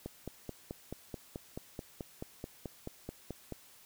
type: click train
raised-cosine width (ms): 2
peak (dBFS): -26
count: 17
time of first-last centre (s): 0.06-3.523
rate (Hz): 4.62
effects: white hiss -59 dBFS RMS until 3.85 s